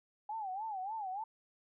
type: tone with vibrato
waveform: sine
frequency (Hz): 815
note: G#5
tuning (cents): -33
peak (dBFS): -37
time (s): 0.29-1.24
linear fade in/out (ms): 5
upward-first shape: sine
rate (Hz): 3.4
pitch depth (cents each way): 170
effects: none